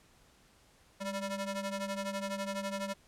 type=ring-modulated tone; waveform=sawtooth; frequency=392 Hz; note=G4; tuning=in tune; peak=-28 dBFS; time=1-2.94 s; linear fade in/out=20 ms; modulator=190 Hz; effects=pink hiss -64 dBFS RMS until 3.07 s + low-pass 11000 Hz 12 dB/octave